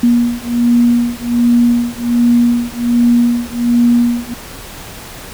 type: beating tone pair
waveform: sine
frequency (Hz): 238.2 / 239.5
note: A#3 / A#3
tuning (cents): +38 / +47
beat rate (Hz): 1.3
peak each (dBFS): -12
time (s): 0.03-4.34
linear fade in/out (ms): 5
effects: pink hiss -31 dBFS RMS until 5.33 s